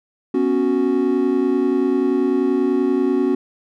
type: chord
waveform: triangle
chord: B suspended second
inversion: none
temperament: equal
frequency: 246.9 / 277.2 / 370 Hz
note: B3 / C#4 / F#4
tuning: 0 / 0 / 0 cents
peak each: -20 / -17 / -17 dBFS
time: 0.34-3.35 s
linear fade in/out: 5 ms
effects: none

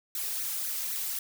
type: noise with flanger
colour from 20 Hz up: blue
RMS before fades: -33 dBFS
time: 0.15-1.19 s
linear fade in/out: 2 ms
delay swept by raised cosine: 0.48 to 2.48 ms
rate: 3.8 Hz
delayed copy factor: +0.9
effects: none

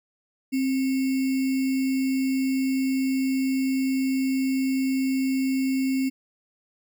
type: tone with sample-and-hold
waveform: sine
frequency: 264.5 Hz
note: C4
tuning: 19 cents sharp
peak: -21 dBFS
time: 0.52-6.1 s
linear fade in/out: 20 ms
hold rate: 2450 Hz
effects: none

